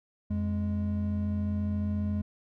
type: tone pair together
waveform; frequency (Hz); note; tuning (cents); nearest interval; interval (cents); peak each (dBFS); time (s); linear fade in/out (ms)
triangle; 87.33 / 207.7; F2 / G#3; 0 / 0; octave + minor third; 1500; -28; 0.3-2.22; 10
effects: none